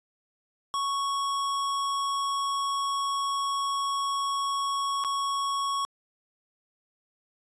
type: tone with dropouts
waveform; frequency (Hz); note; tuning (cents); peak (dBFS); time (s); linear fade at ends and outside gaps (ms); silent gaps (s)
square; 1108.7; C#6; 0; -27; 0.74-5.85; 0; 5.039-5.047
effects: resampled to 22050 Hz